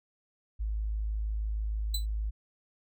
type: tone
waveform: sine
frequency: 53.2 Hz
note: G#1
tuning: 42 cents sharp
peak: -29 dBFS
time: 0.59-2.31 s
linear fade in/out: 20 ms
type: tone with exponential decay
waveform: sawtooth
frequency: 4000 Hz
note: B7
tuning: 21 cents sharp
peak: -25 dBFS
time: 1.94-2.06 s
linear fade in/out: 5 ms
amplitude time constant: 26 ms
effects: none